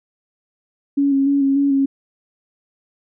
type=tone with vibrato; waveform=sine; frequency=277.2 Hz; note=C#4; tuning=in tune; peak=-13 dBFS; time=0.97-1.86 s; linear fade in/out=10 ms; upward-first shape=square; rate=3.4 Hz; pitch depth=23 cents each way; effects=none